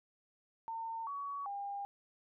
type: tone with pitch steps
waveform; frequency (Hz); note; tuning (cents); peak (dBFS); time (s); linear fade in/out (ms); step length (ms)
sine; 907 / 1127 / 803; A#5 / C#6 / G5; -48 / +28 / +41; -38; 0.68-1.85; 0; 390
effects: none